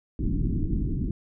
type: low-pass noise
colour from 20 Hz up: pink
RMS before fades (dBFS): -26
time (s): 0.19-1.11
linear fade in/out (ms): 2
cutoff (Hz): 330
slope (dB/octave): 48
effects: none